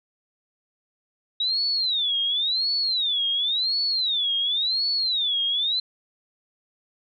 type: tone with vibrato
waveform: sine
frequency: 3793 Hz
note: A#7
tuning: 29 cents sharp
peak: -21 dBFS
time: 1.4-5.8 s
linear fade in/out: 5 ms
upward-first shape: sine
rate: 0.93 Hz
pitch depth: 270 cents each way
effects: none